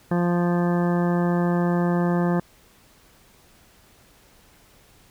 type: harmonic tone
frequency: 174.61 Hz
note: F3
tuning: in tune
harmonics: 1 / 2 / 3 / 4 / 5 / 6 / 7 / 9 / 10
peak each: -20 / -26 / -30 / -32 / -34 / -36 / -37 / -39 / -40 dBFS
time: 0.11-2.4 s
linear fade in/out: 5 ms
effects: pink hiss -55 dBFS RMS until 5.1 s